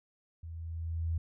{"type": "tone with level ramp", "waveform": "sine", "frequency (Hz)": 82.41, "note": "E2", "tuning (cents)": 0, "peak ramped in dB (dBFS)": [-41, -28], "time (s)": [0.43, 1.18], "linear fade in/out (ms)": 5, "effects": []}